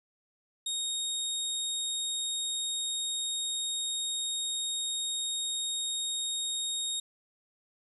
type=tone; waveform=25% pulse; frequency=3729 Hz; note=A#7; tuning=in tune; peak=-27 dBFS; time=0.66-7 s; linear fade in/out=5 ms; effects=resampled to 32000 Hz